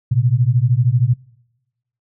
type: beating tone pair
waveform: sine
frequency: 116.3 / 129.3 Hz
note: A#2 / C3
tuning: -4 / -20 cents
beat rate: 13 Hz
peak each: -15 dBFS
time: 0.11-1.14 s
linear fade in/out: 10 ms
effects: noise-tail reverb RT60 1.0 s tail -25 dB re dry